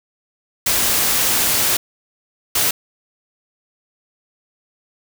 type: noise bursts at uneven times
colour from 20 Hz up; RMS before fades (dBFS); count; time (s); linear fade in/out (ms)
white; -17; 2; 0.66-1.77 / 2.55-2.71; 5
effects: none